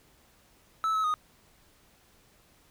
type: tone with pitch steps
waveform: triangle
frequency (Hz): 1308 / 1291 / 1241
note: E6 / E6 / D#6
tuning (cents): -14 / -37 / -5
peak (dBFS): -23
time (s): 0.84-1.14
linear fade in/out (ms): 0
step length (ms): 100
effects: pink hiss -62 dBFS RMS until 2.7 s